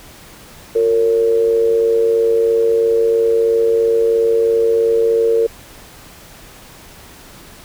sine tone with amplitude modulation, 457.3 Hz, A#4, 33 cents flat, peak -8 dBFS, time 0.75-5.47 s, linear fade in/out 10 ms, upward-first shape sine, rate 103 Hz, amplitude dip 60%, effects pink hiss -40 dBFS RMS until 7.64 s

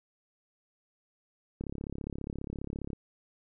click train, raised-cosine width 3 ms, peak -24 dBFS, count 47, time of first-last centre 1.61-2.932 s, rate 34.8 Hz, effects none

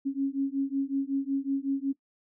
sine beating tone pair, 271.6 / 277 Hz, C#4 / C#4, -35 / -1 cents, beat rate 5.4 Hz, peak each -29 dBFS, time 0.05-1.93 s, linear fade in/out 20 ms, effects noise-tail reverb RT60 0.1 s tail -17 dB re dry

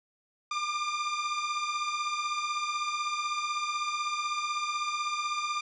sawtooth beating tone pair, 1186 / 1202 Hz, D6 / D6, +17 / +40 cents, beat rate 16 Hz, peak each -32 / -27 dBFS, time 0.51-5.61 s, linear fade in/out 5 ms, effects resampled to 16000 Hz + 10-bit

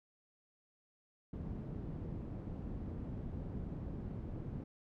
white low-pass noise, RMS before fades -43 dBFS, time 1.33-4.64 s, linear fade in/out 5 ms, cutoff 190 Hz, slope 12 dB/octave, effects none

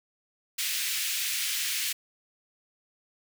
pink high-pass noise, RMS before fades -30 dBFS, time 0.58-1.93 s, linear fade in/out 10 ms, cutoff 2100 Hz, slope 24 dB/octave, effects none

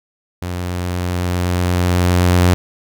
sawtooth tone with level ramp, 89.2 Hz, F2, 37 cents sharp, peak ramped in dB -18 to -5 dBFS, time 0.42-2.54 s, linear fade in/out 0 ms, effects none

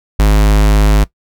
square tone, 51.91 Hz, G#1, in tune, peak -7 dBFS, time 0.19-1.04 s, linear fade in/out 5 ms, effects noise-tail reverb RT60 0.1 s tail -18 dB re dry

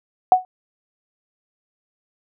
sine tone with exponential decay, 740 Hz, F#5, in tune, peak -4 dBFS, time 0.32-0.45 s, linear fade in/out 1 ms, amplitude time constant 28 ms, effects none

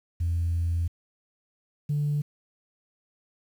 sine tone pair in turn, 84.7 / 146.77 Hz, E2 / D3, +48 / -1 cents, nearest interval minor seventh, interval 951 cents, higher second, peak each -22 dBFS, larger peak neither, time 0.2-0.88 / 1.89-2.22 s, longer first, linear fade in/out 10 ms, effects tanh soft clip ceiling -20 dBFS + 9-bit

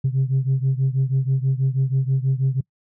sine beating tone pair, 131.1 / 137.3 Hz, C3 / C#3, +4 / -16 cents, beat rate 6.2 Hz, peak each -18 / -20 dBFS, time 0.04-2.61 s, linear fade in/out 10 ms, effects noise-tail reverb RT60 0.1 s tail -24 dB re dry + tanh soft clip ceiling -13 dBFS

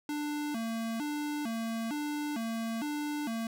square tone with vibrato, 259.1 Hz, C4, 17 cents flat, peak -33 dBFS, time 0.09-3.47 s, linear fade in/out 2 ms, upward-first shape square, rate 1.1 Hz, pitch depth 230 cents each way, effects none

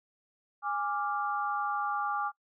sine chord, D diminished, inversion second, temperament equal with one note detuned, 823.4 / 1174.7 / 1396.9 Hz, Ab5 / D6 / F6, -15 / 0 / 0 cents, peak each -33 / -32 / -37 dBFS, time 0.62-2.32 s, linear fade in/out 50 ms, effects noise-tail reverb RT60 0.1 s tail -21 dB re dry

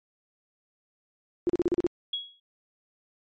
sine tone bursts, 349.2 Hz, F4, in tune, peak -20 dBFS, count 7, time 1.47-1.866 s, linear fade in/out 0 ms, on 24 ms, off 38 ms
sine tone with exponential decay, 3327 Hz, G#7, 2 cents sharp, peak -25 dBFS, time 2.13-2.4 s, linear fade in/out 5 ms, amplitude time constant 58 ms
effects MP3 32 kbps

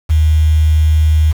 sine tone with quantisation, 77.78 Hz, D#2, in tune, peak -7 dBFS, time 0.09-1.33 s, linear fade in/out 20 ms, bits 5, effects none

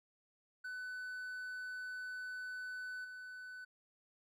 triangle tone with level steps, 1500 Hz, F#6, 23 cents sharp, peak -40 / -45 dBFS, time 0.64-3.65 s, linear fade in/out 10 ms, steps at 3.04 s, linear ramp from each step 10 ms, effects none

